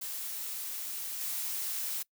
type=noise with level steps; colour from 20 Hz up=blue; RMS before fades=-38 / -35 dBFS; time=0.01-2.03 s; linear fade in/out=10 ms; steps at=1.21 s; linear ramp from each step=2 ms; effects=noise-tail reverb RT60 0.1 s tail -23 dB re dry